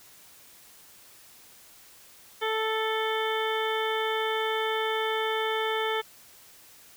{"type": "harmonic tone", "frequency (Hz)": 440, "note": "A4", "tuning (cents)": 0, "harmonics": [1, 2, 3, 4, 5, 7, 8], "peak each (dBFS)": [-29, -32, -34, -35, -36, -37, -38], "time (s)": [2.41, 6.02], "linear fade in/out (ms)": 20, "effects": ["white hiss -53 dBFS RMS until 6.96 s"]}